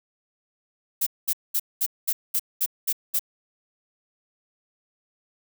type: noise bursts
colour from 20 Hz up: violet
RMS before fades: -23 dBFS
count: 9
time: 1.01-3.194 s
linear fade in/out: 10 ms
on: 56 ms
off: 210 ms
effects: none